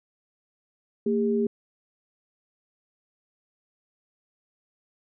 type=tone pair together; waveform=sine; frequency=227.5 / 405.4 Hz; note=A#3 / G#4; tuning=-42 / -42 cents; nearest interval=minor seventh; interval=1000 cents; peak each=-24 dBFS; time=1.06-1.47 s; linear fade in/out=5 ms; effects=none